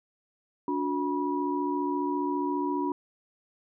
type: tone cluster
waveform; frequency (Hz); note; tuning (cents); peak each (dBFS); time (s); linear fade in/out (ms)
sine; 287.9 / 362.6 / 972; D4 / F#4 / B5; -34 / -35 / -28; -29 / -32 / -31; 0.68-2.92; 2
effects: none

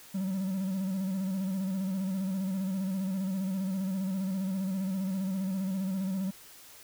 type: tone with vibrato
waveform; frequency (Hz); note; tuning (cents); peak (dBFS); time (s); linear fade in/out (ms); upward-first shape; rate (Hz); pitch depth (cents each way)
triangle; 190.3; F#3; +49; -27; 0.14-6.31; 10; square; 15; 46
effects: white hiss -52 dBFS RMS until 6.83 s

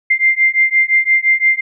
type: beating tone pair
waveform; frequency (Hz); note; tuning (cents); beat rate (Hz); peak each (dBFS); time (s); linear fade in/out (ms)
sine; 2093 / 2098.8; C7 / C7; 0 / +5; 5.8; -13; 0.1-1.61; 10
effects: none

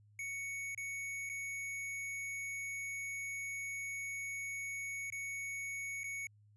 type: tone with dropouts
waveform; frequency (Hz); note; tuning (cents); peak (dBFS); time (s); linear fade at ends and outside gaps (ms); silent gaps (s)
square; 2225; C#7; +6; -40; 0.19-6.27; 2; 0.748-0.776 / 1.292-1.297 / 5.102-5.123 / 6.034-6.041
effects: added 104 Hz sine -62 dBFS peak until 6.56 s + resampled to 24000 Hz

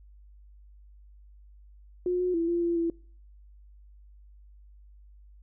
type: tone with pitch steps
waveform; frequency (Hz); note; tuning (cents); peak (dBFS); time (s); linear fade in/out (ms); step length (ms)
sine; 358.9 / 362.4 / 334 / 343.9 / 341.4 / 334.9; F4 / F#4 / E4 / F4 / F4 / E4; +47 / -36 / +23 / -27 / -39 / +27; -24; 2.06-2.9; 2; 140
effects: noise-tail reverb RT60 0.5 s tail -25 dB re dry + added 50 Hz sine -50 dBFS peak until 5.42 s

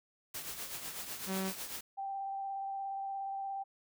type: noise with tremolo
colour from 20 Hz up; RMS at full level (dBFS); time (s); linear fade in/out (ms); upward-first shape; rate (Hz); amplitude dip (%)
white; -40; 0.34-1.81; 5; triangle; 8; 60
type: tone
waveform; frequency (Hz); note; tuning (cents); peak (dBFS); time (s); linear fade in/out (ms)
sawtooth; 190.6; G3; -48; -30; 1.26-1.53; 50
type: tone with vibrato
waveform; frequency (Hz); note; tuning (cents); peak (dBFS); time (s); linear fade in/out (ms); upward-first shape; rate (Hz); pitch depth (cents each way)
sine; 784; G5; 0; -36; 1.97-3.64; 20; square; 17; 10
effects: none

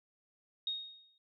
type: tone with exponential decay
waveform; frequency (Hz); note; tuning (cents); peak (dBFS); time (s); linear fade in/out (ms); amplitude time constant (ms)
sine; 3731; A#7; +1; -31; 0.67-1.18; 2; 110
effects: none

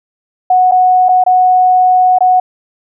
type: tone with dropouts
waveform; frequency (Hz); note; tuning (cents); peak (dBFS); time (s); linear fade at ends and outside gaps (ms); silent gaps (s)
sine; 736; F#5; -9; -5; 0.5-2.4; 5; 0.713-0.719 / 1.086-1.09 / 1.239-1.263 / 2.186-2.206
effects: none

